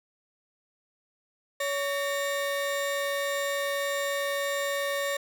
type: tone pair together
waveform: 35% pulse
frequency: 562.9 / 1829 Hz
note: C#5 / A#6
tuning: +26 / -33 cents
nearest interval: octave + minor sixth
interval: 2041 cents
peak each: -27 / -31 dBFS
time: 1.6-5.17 s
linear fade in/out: 5 ms
effects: none